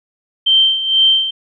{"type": "tone with tremolo", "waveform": "sine", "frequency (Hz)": 3129, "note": "G7", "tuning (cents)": -4, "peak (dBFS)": -7, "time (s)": [0.46, 1.31], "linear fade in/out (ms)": 10, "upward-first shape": "sine", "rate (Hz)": 2.1, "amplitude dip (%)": 70, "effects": []}